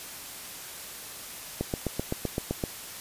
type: click train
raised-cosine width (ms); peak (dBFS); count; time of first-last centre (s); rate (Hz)
2; -14; 9; 1.61-2.638; 7.78
effects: white hiss -41 dBFS RMS until 3 s + resampled to 32000 Hz